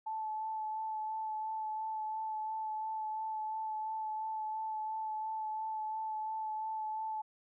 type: tone with vibrato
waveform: sine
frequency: 871 Hz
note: A5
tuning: 18 cents flat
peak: -35 dBFS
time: 0.06-7.22 s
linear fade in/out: 10 ms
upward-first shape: sine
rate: 2.9 Hz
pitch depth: 16 cents each way
effects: none